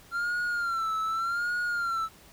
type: tone with vibrato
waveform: triangle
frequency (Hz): 1373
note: F6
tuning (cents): -30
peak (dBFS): -25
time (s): 0.11-2.09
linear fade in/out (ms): 50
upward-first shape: sine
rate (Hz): 0.85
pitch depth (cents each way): 87
effects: pink hiss -54 dBFS RMS until 2.32 s